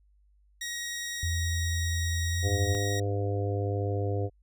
15% pulse tone, 1890 Hz, A#6, 23 cents sharp, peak -27 dBFS, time 0.61-3 s, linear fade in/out 5 ms
sine tone with pitch glide, 85 to 88.81 Hz, F2 to F2, -46 to +30 cents, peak -27 dBFS, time 1.23-2.75 s, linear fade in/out 0 ms, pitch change +76 cents, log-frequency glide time 2.28-2.41 s
harmonic tone, 100.8 Hz, G2, 49 cents sharp, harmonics 1 / 3 / 4 / 5 / 6 / 7, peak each -28 / -38 / -35 / -35 / -45 / -40 dBFS, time 2.42-4.3 s, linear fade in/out 50 ms
effects added 50 Hz sine -60 dBFS peak until 4.42 s

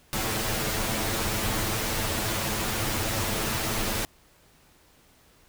pink noise with comb filter, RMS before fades -28 dBFS, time 0.13-4.05 s, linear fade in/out 0 ms, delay 9.1 ms, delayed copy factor +0.7, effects pink hiss -59 dBFS RMS until 5.48 s

